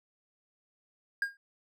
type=tone with exponential decay; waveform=triangle; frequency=1619 Hz; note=G#6; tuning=45 cents flat; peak=-22 dBFS; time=1.22-1.37 s; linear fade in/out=2 ms; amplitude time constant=31 ms; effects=none